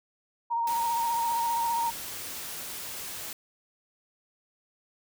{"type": "tone with vibrato", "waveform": "sine", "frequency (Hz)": 932.3, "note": "A#5", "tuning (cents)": 0, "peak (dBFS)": -25, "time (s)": [0.5, 1.91], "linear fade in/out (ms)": 20, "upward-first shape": "sine", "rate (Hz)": 15, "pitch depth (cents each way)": 26}
{"type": "noise", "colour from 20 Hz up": "white", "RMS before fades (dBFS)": -38, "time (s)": [0.67, 3.33], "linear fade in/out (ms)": 2}
{"effects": []}